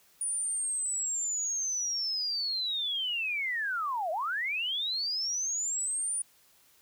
sine linear two-way sweep, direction down then up, 9550 to 610 to 9550 Hz, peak -29 dBFS, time 0.21-6.22 s, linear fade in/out 2 ms, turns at 4.11 s, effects white hiss -63 dBFS RMS until 6.81 s

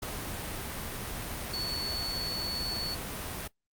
sine tone in noise, 4435 Hz, C#8, in tune, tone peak -31 dBFS, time 1.53-2.95 s, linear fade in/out 10 ms, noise pink, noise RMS -37 dBFS, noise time 0.02-3.48 s, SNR +3 dB, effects noise-tail reverb RT60 0.1 s tail -17 dB re dry + Opus 48 kbps

